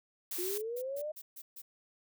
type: noise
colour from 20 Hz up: blue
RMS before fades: -38 dBFS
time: 0.31-0.58 s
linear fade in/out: 5 ms
type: linear sweep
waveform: sine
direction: up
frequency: 344.1 to 622.3 Hz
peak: -35 dBFS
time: 0.38-1.12 s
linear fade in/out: 10 ms
type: noise bursts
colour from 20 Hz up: violet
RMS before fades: -47 dBFS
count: 6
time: 0.56-1.62 s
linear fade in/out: 10 ms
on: 60 ms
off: 140 ms
effects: none